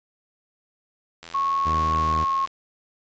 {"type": "click train", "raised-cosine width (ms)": 0.2, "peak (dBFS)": -22, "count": 105, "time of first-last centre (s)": [1.23, 2.474], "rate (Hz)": 83.6}
{"type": "tone with pitch glide", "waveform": "sine", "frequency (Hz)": [1100, 1085.5], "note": ["C#6", "C#6"], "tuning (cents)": [-14, -37], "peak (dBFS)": -20, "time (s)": [1.34, 2.46], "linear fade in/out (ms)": 10, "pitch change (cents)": -23, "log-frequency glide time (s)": [1.97, 2.32]}
{"type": "tone", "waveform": "sawtooth", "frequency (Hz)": 78.9, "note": "D#2", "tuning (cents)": 25, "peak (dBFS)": -22, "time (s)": [1.65, 2.25], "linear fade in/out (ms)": 20}
{"effects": ["resampled to 16000 Hz"]}